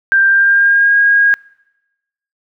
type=tone with pitch glide; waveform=sine; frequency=1582 to 1634 Hz; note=G6 to G#6; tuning=+15 to -29 cents; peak=-7 dBFS; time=0.12-1.34 s; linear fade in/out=0 ms; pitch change=+56 cents; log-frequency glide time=0.27-0.96 s; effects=noise-tail reverb RT60 1.0 s tail -25 dB re dry